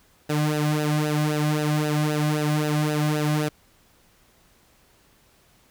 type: tone with flanger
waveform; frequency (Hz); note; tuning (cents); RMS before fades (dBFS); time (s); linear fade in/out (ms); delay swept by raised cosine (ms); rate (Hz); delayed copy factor
sawtooth; 150.9; D3; +47; -23; 0.29-3.49; 10; 0.89 to 2.29; 3.8; -0.8
effects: pink hiss -59 dBFS RMS until 5.7 s